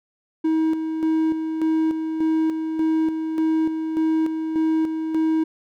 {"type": "tone with tremolo", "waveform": "triangle", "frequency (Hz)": 318.5, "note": "D#4", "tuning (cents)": 41, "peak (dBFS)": -15, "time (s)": [0.44, 5.44], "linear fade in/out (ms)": 10, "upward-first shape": "square", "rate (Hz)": 1.7, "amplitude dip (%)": 50, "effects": []}